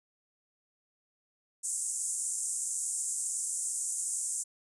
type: band-pass noise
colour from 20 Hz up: pink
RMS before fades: -34 dBFS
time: 1.63-4.44 s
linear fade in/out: 20 ms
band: 7100 to 9600 Hz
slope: 48 dB/octave
effects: resampled to 24000 Hz